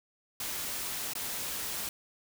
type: noise with dropouts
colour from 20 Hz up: white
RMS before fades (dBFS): -36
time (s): 0.4-1.89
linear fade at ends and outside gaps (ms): 2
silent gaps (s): 1.135-1.152
effects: none